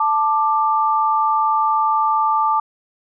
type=tone pair together; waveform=sine; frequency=880 / 1182.6 Hz; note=A5 / D6; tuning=0 / +12 cents; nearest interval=perfect fourth; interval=512 cents; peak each=-17 dBFS; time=0-2.6 s; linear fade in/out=5 ms; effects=none